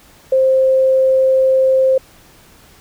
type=tone; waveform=sine; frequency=526 Hz; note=C5; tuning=9 cents sharp; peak=-9 dBFS; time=0.32-1.98 s; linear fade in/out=5 ms; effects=pink hiss -46 dBFS RMS until 2.8 s